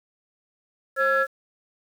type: tone cluster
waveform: sine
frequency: 535 / 1355 / 1680 Hz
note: C5 / E6 / G#6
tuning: +38 / +47 / +19 cents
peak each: -22 dBFS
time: 0.96-1.27 s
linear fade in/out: 50 ms
effects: tanh soft clip ceiling -12 dBFS + 8-bit